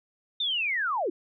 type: linear sweep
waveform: sine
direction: down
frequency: 3668 to 299.2 Hz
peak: -25 dBFS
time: 0.4-1.1 s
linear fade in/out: 5 ms
effects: none